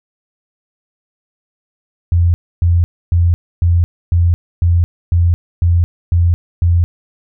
sine tone bursts, 86.1 Hz, F2, 24 cents flat, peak -8 dBFS, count 10, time 2.12-6.84 s, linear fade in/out 0 ms, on 220 ms, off 280 ms, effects none

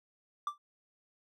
triangle tone with exponential decay, 1174.7 Hz, D6, in tune, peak -26 dBFS, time 0.47-0.58 s, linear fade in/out 2 ms, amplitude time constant 22 ms, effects none

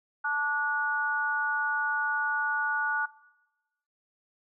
harmonic tone, 291.8 Hz, D4, 11 cents flat, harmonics 3 / 4 / 5, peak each -33 / -36 / -28 dBFS, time 0.24-3.06 s, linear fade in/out 10 ms, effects noise-tail reverb RT60 1.0 s tail -19 dB re dry

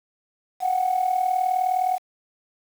sine tone with amplitude modulation, 740 Hz, F#5, in tune, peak -15 dBFS, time 0.6-1.99 s, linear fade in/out 50 ms, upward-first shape sine, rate 39.6 Hz, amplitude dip 75%, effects tanh soft clip ceiling -14 dBFS + 7-bit

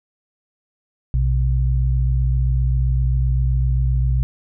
sine tone pair together, 60.23 / 127.9 Hz, B1 / C3, -43 / -39 cents, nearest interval octave + minor second, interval 1304 cents, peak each -16 / -20 dBFS, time 1.14-4.23 s, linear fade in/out 0 ms, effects none

